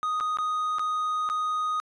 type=tone with dropouts; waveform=triangle; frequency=1244.5 Hz; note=D#6; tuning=in tune; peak=-23 dBFS; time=0.03-1.8 s; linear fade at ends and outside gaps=0 ms; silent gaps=0.201-0.208 / 0.371-0.386 / 0.785-0.794 / 1.29-1.299 s; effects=resampled to 22050 Hz